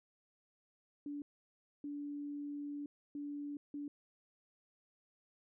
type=tone bursts at uneven times; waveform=sine; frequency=289.3 Hz; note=D4; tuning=26 cents flat; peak=-40 dBFS; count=4; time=1.06-1.22 / 1.84-2.86 / 3.15-3.57 / 3.74-3.88 s; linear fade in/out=2 ms; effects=none